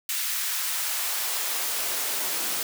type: noise with high-pass filter sweep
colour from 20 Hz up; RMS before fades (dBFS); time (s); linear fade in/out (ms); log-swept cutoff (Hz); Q
white; -28; 0.09-2.63; 2; 1800 to 210; 0.87
effects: none